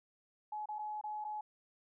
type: tone with dropouts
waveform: sine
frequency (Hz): 848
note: G#5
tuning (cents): +36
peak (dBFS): -38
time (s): 0.52-1.41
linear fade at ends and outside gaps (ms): 5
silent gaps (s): 0.658-0.687 / 0.786-0.79 / 1.013-1.038 / 1.243-1.248
effects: none